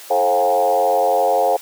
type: tone with frequency modulation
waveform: sine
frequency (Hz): 622.3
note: D#5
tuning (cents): 0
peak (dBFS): -12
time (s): 0.1-1.57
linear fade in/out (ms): 10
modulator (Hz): 91.3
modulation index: 2.1
effects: white hiss -38 dBFS RMS until 1.61 s + high-pass 400 Hz 12 dB/octave